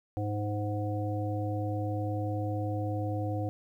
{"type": "harmonic tone with a mistuned harmonic", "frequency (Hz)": 103.83, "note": "G#2", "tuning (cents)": 0, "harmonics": [1, 3, 5, 7], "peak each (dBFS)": [-31, -36, -38, -39], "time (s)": [0.17, 3.49], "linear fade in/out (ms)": 0, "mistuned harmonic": 7, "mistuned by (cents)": 20, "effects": ["11-bit"]}